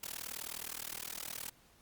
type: noise with amplitude modulation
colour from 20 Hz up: white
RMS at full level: -39 dBFS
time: 0.03-1.5 s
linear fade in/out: 5 ms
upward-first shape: sine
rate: 39.3 Hz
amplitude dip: 100%
effects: pink hiss -65 dBFS RMS until 1.81 s + Opus 48 kbps